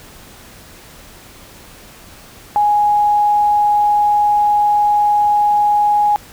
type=tone; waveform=sine; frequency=830.6 Hz; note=G#5; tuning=in tune; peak=-10 dBFS; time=2.56-6.16 s; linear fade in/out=0 ms; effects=pink hiss -40 dBFS RMS until 6.32 s